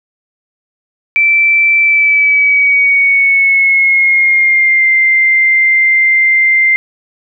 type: tone with pitch glide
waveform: sine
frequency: 2332 to 2090 Hz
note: D7 to C7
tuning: -13 to -2 cents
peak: -6 dBFS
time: 1.16-6.76 s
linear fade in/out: 0 ms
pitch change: -189 cents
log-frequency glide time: 1.8-4.89 s
effects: none